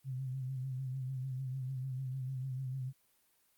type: tone with vibrato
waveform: sine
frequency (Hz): 130.81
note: C3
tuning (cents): 0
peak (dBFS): -36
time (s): 0.04-2.93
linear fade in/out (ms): 50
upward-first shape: sine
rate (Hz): 6.7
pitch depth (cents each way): 53
effects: white hiss -72 dBFS RMS until 3.57 s + Opus 32 kbps